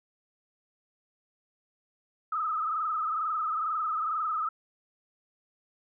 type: tone with frequency modulation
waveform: sine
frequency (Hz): 1268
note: D#6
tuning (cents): +32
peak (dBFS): -27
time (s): 2.32-4.49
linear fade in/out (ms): 5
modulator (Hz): 22.2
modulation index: 2.6
effects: none